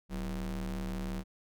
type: ring-modulated tone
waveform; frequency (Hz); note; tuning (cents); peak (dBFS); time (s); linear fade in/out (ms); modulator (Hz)
square; 73.42; D2; 0; -32; 0.09-1.24; 50; 114
effects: none